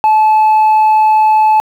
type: tone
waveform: sine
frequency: 865 Hz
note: A5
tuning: 30 cents flat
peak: -3 dBFS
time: 0.04-1.6 s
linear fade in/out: 0 ms
effects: tanh soft clip ceiling -5 dBFS + 7-bit